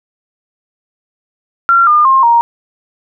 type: tone with pitch steps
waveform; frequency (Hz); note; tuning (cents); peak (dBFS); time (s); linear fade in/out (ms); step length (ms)
sine; 1372 / 1208.3 / 1064.1 / 937.1; F6 / D6 / C6 / A#5; -31 / +49 / +29 / +9; -5; 1.69-2.41; 0; 180
effects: none